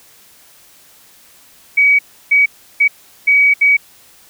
sine tone bursts at uneven times, 2267 Hz, C#7, 38 cents sharp, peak -7 dBFS, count 5, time 1.77-1.99 / 2.31-2.46 / 2.8-2.88 / 3.27-3.54 / 3.61-3.77 s, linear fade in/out 10 ms, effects white hiss -46 dBFS RMS until 4.29 s

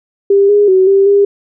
sine tone with pitch steps, 397.8 / 411.3 / 376.1 / 392.3 / 402.1 Hz, G4 / G#4 / F#4 / G4 / G4, +25 / -17 / +28 / +1 / +44 cents, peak -5 dBFS, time 0.3-1.25 s, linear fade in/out 5 ms, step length 190 ms, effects none

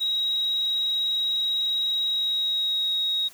sine tone with pitch glide, 3819 to 3782 Hz, A#7 to A#7, +41 to +24 cents, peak -22 dBFS, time 0-3.29 s, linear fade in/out 20 ms, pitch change -17 cents, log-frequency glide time 2.06-2.96 s, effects white hiss -50 dBFS RMS until 3.33 s

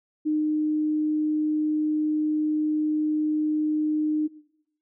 sine tone, 305.8 Hz, D#4, 30 cents flat, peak -21 dBFS, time 0.25-4.28 s, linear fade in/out 20 ms, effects noise-tail reverb RT60 0.8 s tail -19 dB re dry

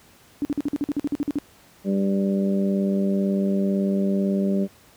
sine tone bursts, 289 Hz, D4, 28 cents flat, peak -20 dBFS, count 13, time 0.42-1.386 s, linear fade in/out 0 ms, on 30 ms, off 48 ms
harmonic tone, 98 Hz, G2, in tune, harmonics 2 / 3 / 4 / 5 / 6, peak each -20 / -32 / -28 / -37 / -31 dBFS, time 1.84-4.68 s, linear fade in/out 50 ms
effects pink hiss -53 dBFS RMS until 4.96 s + high-pass 60 Hz 12 dB/octave

